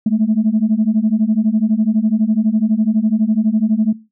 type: beating tone pair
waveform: sine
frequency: 211.1 / 223.1 Hz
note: G#3 / A3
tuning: +29 / +24 cents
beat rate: 12 Hz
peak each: -14 dBFS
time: 0.06-3.93 s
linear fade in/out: 5 ms
effects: noise-tail reverb RT60 0.3 s tail -20 dB re dry + tanh soft clip ceiling -6 dBFS